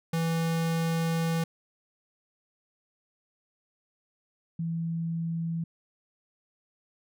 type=tone pair in turn; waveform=square / sine; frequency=164.81 / 165.76 Hz; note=E3 / E3; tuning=0 / +10 cents; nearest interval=unison; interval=10 cents; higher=second; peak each=-26 / -28 dBFS; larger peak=first; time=0.13-1.44 / 4.59-5.64 s; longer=first; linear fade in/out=5 ms; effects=none